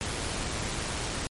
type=noise with amplitude modulation; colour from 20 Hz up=pink; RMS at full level=-31 dBFS; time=0.01-1.27 s; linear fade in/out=0 ms; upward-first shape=sine; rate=111 Hz; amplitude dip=30%; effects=MP3 48 kbps